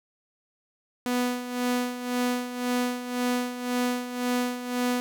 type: tone with tremolo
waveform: sawtooth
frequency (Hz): 246.9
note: B3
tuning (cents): 0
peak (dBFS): -19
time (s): 1.06-5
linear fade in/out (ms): 0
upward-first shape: sine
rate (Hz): 1.9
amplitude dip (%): 70
effects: none